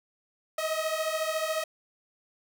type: beating tone pair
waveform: sawtooth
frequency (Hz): 626 / 640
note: D#5 / D#5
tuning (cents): +10 / +49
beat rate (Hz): 14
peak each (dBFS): -27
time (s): 0.58-1.64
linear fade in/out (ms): 5
effects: none